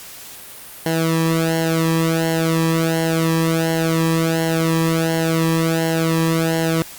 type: tone with flanger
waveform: sawtooth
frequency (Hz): 163.2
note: E3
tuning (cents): -17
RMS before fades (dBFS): -18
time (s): 0.86-6.82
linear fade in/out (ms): 0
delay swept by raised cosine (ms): 0.82 to 1.4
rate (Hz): 1.4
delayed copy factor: -1
effects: white hiss -37 dBFS RMS until 6.98 s + Opus 48 kbps